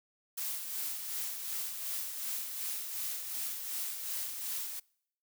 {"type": "noise with tremolo", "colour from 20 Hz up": "blue", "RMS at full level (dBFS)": -36, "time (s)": [0.37, 4.8], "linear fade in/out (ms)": 10, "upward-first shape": "sine", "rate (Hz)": 2.7, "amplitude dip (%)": 45, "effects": ["noise-tail reverb RT60 0.7 s tail -26 dB re dry"]}